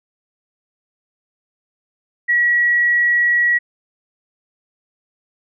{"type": "tone", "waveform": "sine", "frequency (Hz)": 1922, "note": "B6", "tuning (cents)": -48, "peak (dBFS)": -12, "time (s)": [2.28, 3.59], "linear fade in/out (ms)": 20, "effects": []}